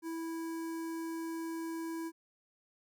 square tone with notch filter, 328.5 Hz, E4, 6 cents flat, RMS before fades -39 dBFS, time 0.02-2.12 s, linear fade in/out 50 ms, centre 3300 Hz, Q 0.8, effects none

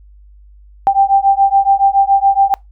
sine beating tone pair, 784 / 791.1 Hz, G5 / G5, 0 / +16 cents, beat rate 7.1 Hz, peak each -11 dBFS, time 0.87-2.54 s, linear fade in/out 0 ms, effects noise-tail reverb RT60 0.2 s tail -26 dB re dry + added 50 Hz sine -39 dBFS peak until 2.71 s

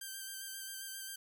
5% pulse tone with vibrato, 1568 Hz, G6, in tune, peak -32 dBFS, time 0.01-1.16 s, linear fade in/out 5 ms, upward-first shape square, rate 7.5 Hz, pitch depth 19 cents each way, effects none

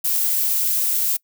violet noise, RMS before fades -20 dBFS, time 0.04-1.17 s, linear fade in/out 10 ms, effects noise-tail reverb RT60 0.1 s tail -24 dB re dry

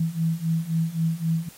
sine beating tone pair, 161.4 / 165.2 Hz, E3 / E3, -36 / +4 cents, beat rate 3.8 Hz, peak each -26 / -24 dBFS, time 0-1.49 s, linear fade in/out 5 ms, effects white hiss -49 dBFS RMS until 1.57 s + AAC 48 kbps

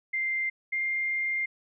sine tone pair in turn, 2093 / 2109 Hz, C7 / C7, 0 / +13 cents, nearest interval unison, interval 13 cents, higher second, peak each -26 dBFS, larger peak neither, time 0.13-0.5 / 0.72-1.46 s, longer second, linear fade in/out 10 ms, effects none

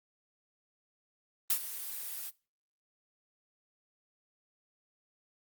blue noise with ADSR envelope, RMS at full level -26 dBFS, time 1.5-2.31 s, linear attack 4 ms, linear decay 79 ms, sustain -14 dB, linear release 28 ms, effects noise-tail reverb RT60 0.3 s tail -21 dB re dry + Opus 32 kbps

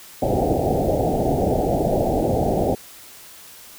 white low-pass noise, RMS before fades -20 dBFS, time 0.22-2.75 s, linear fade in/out 5 ms, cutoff 790 Hz, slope 96 dB/octave, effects white hiss -43 dBFS RMS until 3.78 s

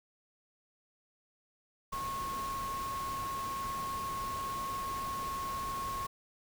sine tone in noise, 1090 Hz, C#6, 29 cents flat, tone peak -35 dBFS, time 1.92-6.07 s, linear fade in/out 10 ms, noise pink, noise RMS -44 dBFS, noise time 1.92-6.07 s, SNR +6 dB, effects none

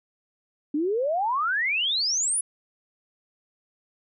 sine exponential sweep, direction up, 282.9 to 10450 Hz, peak -22 dBFS, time 0.74-2.41 s, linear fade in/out 5 ms, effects none

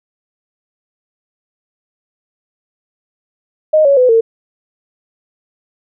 sine tone with pitch steps, 620 / 558.8 / 503.6 / 453.9 Hz, D#5 / C#5 / B4 / A#4, -6 / +14 / +34 / -46 cents, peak -6 dBFS, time 3.73-4.21 s, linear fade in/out 10 ms, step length 120 ms, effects none

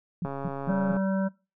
sine tone bursts, 174.7 Hz, F3, 1 cent sharp, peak -27 dBFS, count 4, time 0.22-0.934 s, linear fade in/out 2 ms, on 36 ms, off 190 ms
click train, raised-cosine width 1 ms, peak -21 dBFS, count 100, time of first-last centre 0.25-0.967 s, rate 138 Hz
harmonic tone, 192.5 Hz, G3, 31 cents flat, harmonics 1 / 3 / 5 / 7 / 8, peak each -25 / -31 / -38 / -44 / -40 dBFS, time 0.68-1.29 s, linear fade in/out 20 ms
effects noise-tail reverb RT60 0.3 s tail -22 dB re dry

